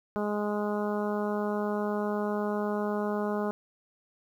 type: harmonic tone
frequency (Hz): 208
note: G#3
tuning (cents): +3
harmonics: 1 / 2 / 3 / 4 / 5 / 6 / 7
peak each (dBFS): -31 / -32 / -35 / -38 / -40 / -41 / -44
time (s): 0.16-3.51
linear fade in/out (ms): 0
effects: 10-bit